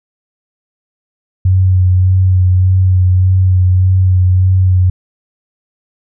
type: tone with vibrato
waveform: sine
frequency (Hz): 92.5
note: F#2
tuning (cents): 0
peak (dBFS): -6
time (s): 1.45-4.9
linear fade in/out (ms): 5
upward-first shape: sine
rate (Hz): 1.7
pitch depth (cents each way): 21
effects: none